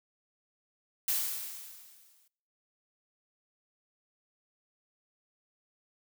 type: noise with exponential decay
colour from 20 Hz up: blue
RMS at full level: -28 dBFS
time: 1.08-2.28 s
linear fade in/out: 5 ms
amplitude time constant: 260 ms
effects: noise-tail reverb RT60 0.8 s tail -26 dB re dry